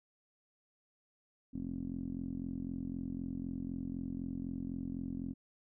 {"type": "tone with low-pass filter", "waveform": "10% pulse", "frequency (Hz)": 43.95, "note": "F1", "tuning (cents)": 12, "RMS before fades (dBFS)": -40, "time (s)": [1.53, 5.34], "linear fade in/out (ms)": 20, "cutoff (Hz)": 260, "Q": 5.6, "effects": []}